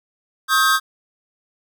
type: tone cluster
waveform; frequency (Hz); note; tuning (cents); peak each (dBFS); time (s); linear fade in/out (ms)
square; 1089 / 1269 / 1578 / 3523; C#6 / D#6 / G6 / A7; -31 / +34 / +11 / +1; -23 / -18 / -18 / -27; 0.48-0.8; 50
effects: none